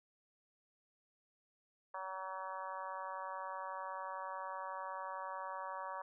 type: harmonic tone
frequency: 189 Hz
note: F#3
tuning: 37 cents sharp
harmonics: 3 / 4 / 5 / 6 / 7 / 8 / 9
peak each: -49 / -51 / -45 / -46 / -55 / -55 / -55 dBFS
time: 1.94-6.02 s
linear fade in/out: 5 ms
effects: none